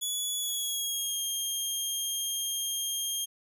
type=tone with pitch glide; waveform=15% pulse; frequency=3400 to 3217 Hz; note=G#7 to G7; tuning=+40 to +44 cents; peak=-23 dBFS; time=0.01-3.26 s; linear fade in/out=20 ms; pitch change=-96 cents; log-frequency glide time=0.4-1.23 s; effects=none